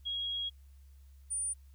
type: tone pair in turn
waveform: sine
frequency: 3297 / 9325 Hz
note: G#7 / D9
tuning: -13 / -13 cents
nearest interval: octave + tritone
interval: 1800 cents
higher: second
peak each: -33 / -32 dBFS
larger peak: second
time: 0.05-0.5 / 1.3-1.54 s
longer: first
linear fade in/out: 20 ms
effects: added 68 Hz sine -53 dBFS peak until 1.74 s + white hiss -73 dBFS RMS until 1.74 s